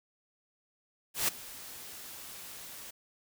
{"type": "noise with ADSR envelope", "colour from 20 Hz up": "white", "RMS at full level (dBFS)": -27, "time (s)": [1.14, 2.91], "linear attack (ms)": 140, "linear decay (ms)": 13, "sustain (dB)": -19, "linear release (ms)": 10, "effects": []}